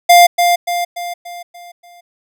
square tone with echo, 700 Hz, F5, 4 cents sharp, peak -4 dBFS, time 0.09-0.27 s, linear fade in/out 10 ms, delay 290 ms, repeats 6, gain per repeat -6 dB, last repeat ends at 2.01 s, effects none

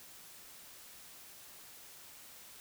silence, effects white hiss -54 dBFS RMS until 2.6 s

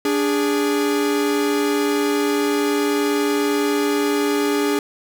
45% pulse tone pair together, 290.8 / 411.3 Hz, D4 / G#4, -17 / -17 cents, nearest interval tritone, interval 600 cents, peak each -20 dBFS, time 0.05-4.79 s, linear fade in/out 2 ms, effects none

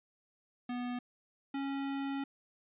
square tone pair in turn, 245.5 / 275.6 Hz, B3 / C#4, -10 / -10 cents, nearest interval major second, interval 200 cents, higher second, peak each -36 / -35 dBFS, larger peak second, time 0.69-0.99 / 1.54-2.24 s, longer second, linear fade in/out 5 ms, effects resampled to 8000 Hz

